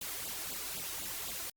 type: noise with flanger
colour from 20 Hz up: white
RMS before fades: -40 dBFS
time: 0.01-1.5 s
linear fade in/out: 5 ms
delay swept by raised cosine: 0.25 to 2.95 ms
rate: 3.9 Hz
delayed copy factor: +0.95
effects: Opus 48 kbps